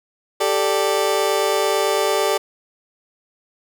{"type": "chord", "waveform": "30% pulse", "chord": "G suspended second", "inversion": "none", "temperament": "just", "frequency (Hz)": [392, 441, 588], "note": ["G4", "A4", "D5"], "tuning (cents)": [0, 4, 2], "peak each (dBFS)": -19, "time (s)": [0.4, 2.38], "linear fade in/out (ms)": 10, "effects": []}